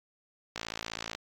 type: click train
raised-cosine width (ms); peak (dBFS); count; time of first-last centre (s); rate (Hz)
0.2; -17; 34; 0.56-1.15; 55.9
effects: AAC 64 kbps